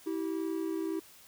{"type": "tone pair together", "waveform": "triangle", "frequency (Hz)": [324.8, 386.3], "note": ["E4", "G4"], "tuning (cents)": [-26, -25], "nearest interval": "minor third", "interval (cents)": 301, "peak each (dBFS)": [-31, -34], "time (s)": [0.06, 1], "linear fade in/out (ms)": 10, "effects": ["white hiss -56 dBFS RMS until 1.27 s"]}